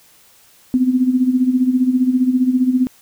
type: tone with tremolo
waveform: sine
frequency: 254.5 Hz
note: C4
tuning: 48 cents flat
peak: -9 dBFS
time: 0.74-2.87 s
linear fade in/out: 0 ms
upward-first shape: sine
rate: 15 Hz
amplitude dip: 70%
effects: white hiss -50 dBFS RMS until 3.01 s